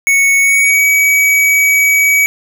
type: tone with pitch glide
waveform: square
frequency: 2217 to 2271 Hz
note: C#7 to C#7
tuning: 0 to +41 cents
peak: -8 dBFS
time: 0.07-2.26 s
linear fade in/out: 0 ms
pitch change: +41 cents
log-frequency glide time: 0.4-0.85 s
effects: none